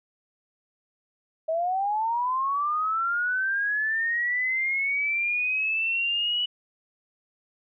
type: linear sweep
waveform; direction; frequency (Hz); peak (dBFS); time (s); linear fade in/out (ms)
sine; up; 630 to 2960; -23; 1.48-6.46; 10
effects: none